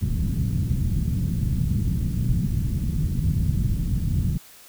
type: low-pass noise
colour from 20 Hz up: white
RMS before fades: -23 dBFS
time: 0.01-4.38 s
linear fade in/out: 10 ms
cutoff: 170 Hz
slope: 24 dB/octave
effects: white hiss -48 dBFS RMS until 4.68 s